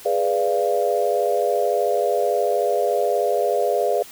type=chord; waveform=sine; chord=G# diminished seventh; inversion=none; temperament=equal with one note detuned; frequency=415.3 / 493.9 / 587.3 / 690.8 Hz; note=G#4 / B4 / D5 / F5; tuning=0 / 0 / 0 / -19 cents; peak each=-23 dBFS; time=0.05-4.03 s; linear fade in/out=10 ms; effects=white hiss -42 dBFS RMS until 4.11 s